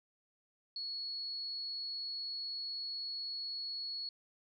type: tone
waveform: sine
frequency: 4364 Hz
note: C#8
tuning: 28 cents flat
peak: -38 dBFS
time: 0.76-4.09 s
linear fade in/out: 2 ms
effects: none